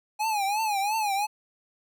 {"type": "tone with vibrato", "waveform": "square", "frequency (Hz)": 833, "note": "G#5", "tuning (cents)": 5, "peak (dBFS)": -25, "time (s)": [0.19, 1.27], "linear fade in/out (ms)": 20, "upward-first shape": "triangle", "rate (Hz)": 2.9, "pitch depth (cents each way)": 140, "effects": []}